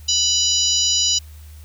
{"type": "harmonic tone with a mistuned harmonic", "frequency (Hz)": 987.8, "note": "B5", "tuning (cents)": 0, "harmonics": [3, 4, 5, 6, 7], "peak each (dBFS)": [-22, -22, -22, -22, -22], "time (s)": [0.08, 1.19], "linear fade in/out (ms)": 10, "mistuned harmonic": 6, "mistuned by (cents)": -40, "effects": ["added 76 Hz sine -37 dBFS peak until 1.64 s", "white hiss -51 dBFS RMS until 1.64 s"]}